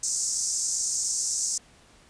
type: band-pass noise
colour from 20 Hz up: pink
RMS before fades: -28 dBFS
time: 0.03-1.58 s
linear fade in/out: 5 ms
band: 5700 to 8400 Hz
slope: 48 dB/octave
effects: pink hiss -56 dBFS RMS until 2.09 s + resampled to 22050 Hz